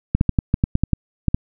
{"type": "clicks", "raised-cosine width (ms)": 5, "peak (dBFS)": -3, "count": 11, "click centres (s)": [0.15, 0.211, 0.293, 0.388, 0.541, 0.639, 0.754, 0.836, 0.933, 1.283, 1.345], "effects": []}